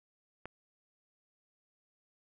click, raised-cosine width 0.5 ms, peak -27 dBFS, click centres 0.456 s, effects none

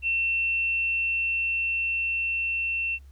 sine tone with level ramp, 2700 Hz, E7, 41 cents sharp, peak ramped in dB -22 to -25 dBFS, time 0.02-2.99 s, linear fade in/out 50 ms, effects added 68 Hz sine -45 dBFS peak until 3.11 s + pink hiss -66 dBFS RMS until 3.11 s

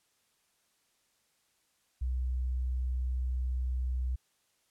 sine tone, 63 Hz, B1, 35 cents sharp, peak -29 dBFS, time 2.01-4.16 s, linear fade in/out 10 ms, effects white hiss -73 dBFS RMS until 4.7 s + low-pass 11000 Hz 12 dB/octave

